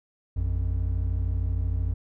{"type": "tone pair together", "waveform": "triangle", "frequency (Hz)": [56.32, 89.4], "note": ["A1", "F2"], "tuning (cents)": [41, 41], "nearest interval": "minor sixth", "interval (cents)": 800, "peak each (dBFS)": -24, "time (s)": [0.36, 1.94], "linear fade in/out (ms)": 10, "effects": ["tanh soft clip ceiling -14 dBFS"]}